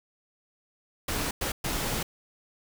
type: noise bursts at uneven times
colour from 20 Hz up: pink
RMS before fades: -30 dBFS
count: 3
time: 1.08-1.31 / 1.41-1.52 / 1.64-2.03 s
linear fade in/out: 5 ms
effects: none